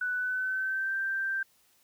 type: tone with pitch glide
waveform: sine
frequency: 1488 to 1570.1 Hz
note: F#6 to G6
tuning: +9 to +2 cents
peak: -28 dBFS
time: 0.01-1.43 s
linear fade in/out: 5 ms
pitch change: +93 cents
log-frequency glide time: 0.15-0.95 s
effects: white hiss -66 dBFS RMS until 1.83 s